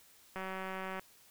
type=click train; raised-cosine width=0.5 ms; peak=-26 dBFS; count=121; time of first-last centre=0.36-0.995 s; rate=189 Hz; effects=white hiss -62 dBFS RMS until 1.3 s